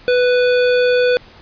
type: tone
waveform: square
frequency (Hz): 495.3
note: B4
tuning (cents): +5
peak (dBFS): -12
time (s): 0.08-1.17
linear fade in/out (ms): 0
effects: pink hiss -43 dBFS RMS until 1.41 s + resampled to 11025 Hz